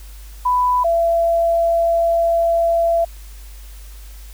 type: tone pair in turn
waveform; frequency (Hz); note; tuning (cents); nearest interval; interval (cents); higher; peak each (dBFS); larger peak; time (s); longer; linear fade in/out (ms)
sine; 994 / 673.3; B5 / E5; +11 / +36; perfect fifth; 675; first; -13; neither; 0.45-0.84 / 0.84-3.05; second; 10
effects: added 50 Hz sine -34 dBFS peak until 4.33 s + white hiss -46 dBFS RMS until 4.33 s